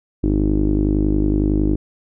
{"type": "tone with low-pass filter", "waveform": "sawtooth", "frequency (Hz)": 50.9, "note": "G#1", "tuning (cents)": -34, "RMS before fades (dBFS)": -17, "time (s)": [0.23, 1.76], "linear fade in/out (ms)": 10, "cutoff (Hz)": 320, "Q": 6.9, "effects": []}